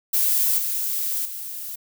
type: noise with level steps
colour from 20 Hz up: violet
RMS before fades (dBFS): -20 / -25 / -33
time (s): 0.13-1.76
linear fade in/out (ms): 10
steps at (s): 0.58 / 1.25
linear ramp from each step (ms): 5
effects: none